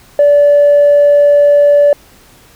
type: tone with tanh clipping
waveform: triangle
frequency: 579 Hz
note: D5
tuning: 25 cents flat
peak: -4 dBFS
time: 0.19-1.93 s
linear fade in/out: 2 ms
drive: 5 dB
effects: pink hiss -43 dBFS RMS until 2.55 s